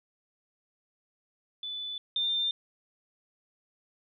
sine tone pair in turn, 3489 / 3597 Hz, A7 / A7, -15 / +37 cents, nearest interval minor second, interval 52 cents, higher second, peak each -34 / -26 dBFS, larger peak second, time 1.63-1.98 / 2.16-2.51 s, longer neither, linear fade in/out 2 ms, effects none

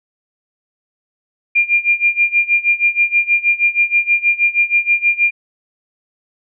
sine tone with tremolo, 2400 Hz, D7, 37 cents sharp, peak -8 dBFS, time 1.55-5.31 s, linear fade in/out 10 ms, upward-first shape sine, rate 6.3 Hz, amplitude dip 90%, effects none

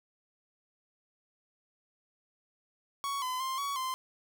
45% pulse tone with pitch steps, 1116 / 1016 / 1050 / 1124 / 1039 Hz, C#6 / B5 / C6 / C#6 / C6, +11 / +49 / +6 / +24 / -12 cents, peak -32 dBFS, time 3.04-3.94 s, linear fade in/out 0 ms, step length 180 ms, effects none

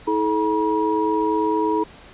sine tone cluster, 321.4 / 430.2 / 960 Hz, E4 / A4 / B5, -44 / -39 / -49 cents, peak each -22 dBFS, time 0.07-1.84 s, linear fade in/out 10 ms, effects pink hiss -45 dBFS RMS until 2.13 s + resampled to 8000 Hz

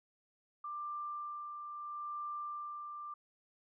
sine tone with tremolo, 1185 Hz, D6, 15 cents sharp, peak -38 dBFS, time 0.64-3.14 s, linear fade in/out 5 ms, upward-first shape sine, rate 0.76 Hz, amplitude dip 40%, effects none

